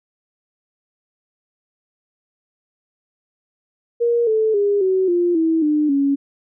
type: tone with pitch steps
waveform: sine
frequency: 472 / 437.9 / 406.2 / 376.8 / 349.5 / 324.3 / 300.8 / 279 Hz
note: A#4 / A4 / G#4 / F#4 / F4 / E4 / D4 / C#4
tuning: +22 / -8 / -38 / +32 / +1 / -28 / +42 / +11 cents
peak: -14 dBFS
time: 4-6.16 s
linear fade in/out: 20 ms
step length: 270 ms
effects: none